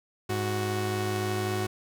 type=tone pair together; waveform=sawtooth; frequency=103.83 / 370 Hz; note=G#2 / F#4; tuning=0 / 0 cents; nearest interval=octave + minor seventh; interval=2200 cents; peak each=-26 dBFS; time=0.29-1.67 s; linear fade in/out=10 ms; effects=none